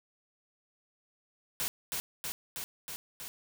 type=noise with echo; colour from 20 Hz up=white; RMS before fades=-33 dBFS; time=1.6-1.68 s; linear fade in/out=0 ms; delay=320 ms; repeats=5; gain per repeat=-2 dB; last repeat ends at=3.28 s; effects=none